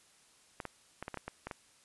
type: clicks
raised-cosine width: 0.5 ms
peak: -24 dBFS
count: 9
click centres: 0.602 / 0.653 / 1.026 / 1.081 / 1.143 / 1.173 / 1.28 / 1.47 / 1.512 s
effects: white hiss -64 dBFS RMS until 1.84 s + resampled to 24000 Hz